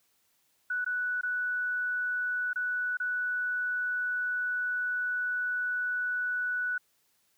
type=tone with dropouts; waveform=sine; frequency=1480 Hz; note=F#6; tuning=in tune; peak=-28 dBFS; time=0.7-6.78 s; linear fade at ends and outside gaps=5 ms; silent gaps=0.846-0.862 / 1.212-1.232 / 2.532-2.558 / 2.971-3 s; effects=white hiss -71 dBFS RMS until 7.37 s + high-pass 60 Hz 12 dB/octave